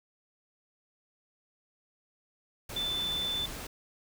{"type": "tone in noise", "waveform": "sine", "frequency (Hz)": 3520, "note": "A7", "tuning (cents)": 0, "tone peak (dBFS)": -30, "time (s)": [2.76, 3.46], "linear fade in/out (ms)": 5, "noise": "pink", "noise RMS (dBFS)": -41, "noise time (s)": [2.69, 3.67], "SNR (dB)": 8, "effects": []}